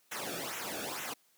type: noise with flanger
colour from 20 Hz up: pink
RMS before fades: -39 dBFS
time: 0.11-1.14 s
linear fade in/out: 10 ms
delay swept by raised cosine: 0.21 to 1.02 ms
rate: 2.2 Hz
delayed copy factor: -0.8
effects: white hiss -69 dBFS RMS until 1.37 s + high-pass 150 Hz 12 dB/octave